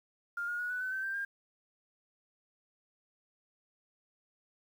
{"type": "tone with pitch steps", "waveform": "sine", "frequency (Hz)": [1404, 1431, 1458.6, 1486.6, 1515.2, 1544.4, 1574.1, 1604.4], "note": ["F6", "F6", "F#6", "F#6", "F#6", "G6", "G6", "G6"], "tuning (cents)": [9, 42, -25, 8, 41, -26, 7, 40], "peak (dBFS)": -33, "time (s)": [0.37, 1.25], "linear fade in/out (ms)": 5, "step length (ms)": 110, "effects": ["10-bit"]}